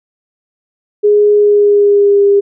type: tone with pitch glide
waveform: sine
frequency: 415.3 to 402.1 Hz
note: G#4 to G4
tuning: 0 to +44 cents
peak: -5 dBFS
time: 1.03-2.41 s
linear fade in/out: 20 ms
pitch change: -56 cents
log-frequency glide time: 1.35-2.23 s
effects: none